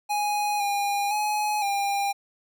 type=tone with pitch steps; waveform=square; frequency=830 / 810 / 842 / 801 Hz; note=G#5 / G#5 / G#5 / G5; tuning=-1 / -43 / +24 / +37 cents; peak=-24 dBFS; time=0.09-2.13 s; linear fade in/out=20 ms; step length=510 ms; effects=none